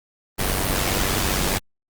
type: noise with amplitude modulation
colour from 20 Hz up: pink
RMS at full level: -19 dBFS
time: 0.38-1.59 s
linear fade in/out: 20 ms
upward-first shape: sine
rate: 95.1 Hz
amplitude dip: 65%
effects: Opus 32 kbps